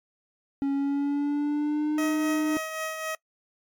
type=tone with pitch glide; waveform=triangle; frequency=277.2 to 305.8 Hz; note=C#4 to D#4; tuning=0 to -30 cents; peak=-21 dBFS; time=0.62-2.57 s; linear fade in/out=0 ms; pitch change=+170 cents; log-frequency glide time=0.73-2.04 s
type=tone with tremolo; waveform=15% pulse; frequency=634 Hz; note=D#5; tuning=32 cents sharp; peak=-22 dBFS; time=1.98-3.15 s; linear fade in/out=2 ms; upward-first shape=triangle; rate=3.8 Hz; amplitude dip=50%
effects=noise-tail reverb RT60 0.1 s tail -23 dB re dry + MP3 96 kbps